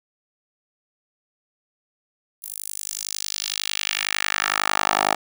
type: tone with high-pass filter sweep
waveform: 10% pulse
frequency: 51 Hz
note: G#1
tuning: 31 cents flat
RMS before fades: -25 dBFS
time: 2.42-5.15 s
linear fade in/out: 10 ms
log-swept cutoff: 12000 to 710 Hz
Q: 1.6
effects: none